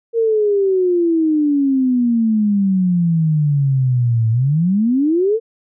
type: exponential two-way sweep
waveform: sine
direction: down then up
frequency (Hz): 465.9 to 110.6 to 465.9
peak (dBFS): -12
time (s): 0.13-5.4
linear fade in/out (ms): 50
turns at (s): 4.3
effects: none